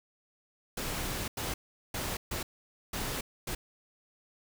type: noise bursts at uneven times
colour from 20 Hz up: pink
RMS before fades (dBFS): -35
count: 6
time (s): 0.77-1.28 / 1.37-1.54 / 1.94-2.17 / 2.31-2.43 / 2.93-3.21 / 3.47-3.55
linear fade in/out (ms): 5
effects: none